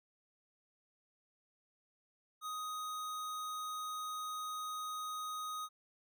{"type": "tone", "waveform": "square", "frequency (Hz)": 1250, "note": "D#6", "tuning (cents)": 8, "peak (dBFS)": -40, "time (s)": [2.41, 5.69], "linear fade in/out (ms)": 50, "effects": []}